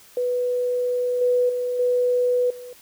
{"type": "tone with level steps", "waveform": "sine", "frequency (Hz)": 493.9, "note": "B4", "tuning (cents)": 0, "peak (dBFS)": [-20, -16, -22, -17, -35], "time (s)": [0.17, 2.73], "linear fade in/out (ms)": 2, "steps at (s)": [1.21, 1.49, 1.79, 2.5], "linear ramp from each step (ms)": 5, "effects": ["white hiss -50 dBFS RMS until 2.81 s"]}